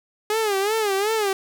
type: tone with vibrato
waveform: sawtooth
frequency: 415.3 Hz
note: G#4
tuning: in tune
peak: -16 dBFS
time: 0.3-1.33 s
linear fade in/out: 2 ms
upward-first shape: sine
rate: 2.7 Hz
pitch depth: 130 cents each way
effects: none